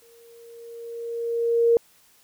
sine tone with exponential growth, 466.2 Hz, A#4, in tune, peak -13 dBFS, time 0.02-1.77 s, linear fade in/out 1 ms, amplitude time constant 380 ms, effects white hiss -58 dBFS RMS until 2.23 s

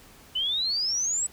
sine exponential sweep, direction up, 2960 to 8000 Hz, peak -24 dBFS, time 0.35-1.27 s, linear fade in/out 10 ms, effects pink hiss -52 dBFS RMS until 1.32 s

